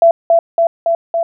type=tone with echo; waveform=sine; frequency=671 Hz; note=E5; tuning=31 cents sharp; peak=-4 dBFS; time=0.02-0.11 s; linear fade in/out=2 ms; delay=280 ms; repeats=4; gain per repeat=-2 dB; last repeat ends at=1.23 s; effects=none